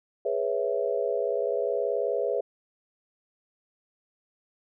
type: chord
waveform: sine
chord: C# minor seventh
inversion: second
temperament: equal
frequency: 415.3 / 493.9 / 554.4 / 659.3 Hz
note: G#4 / B4 / C#5 / E5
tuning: 0 / 0 / 0 / 0 cents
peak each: -30 / -29 / -30 / -32 dBFS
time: 0.25-2.41 s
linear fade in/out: 5 ms
effects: none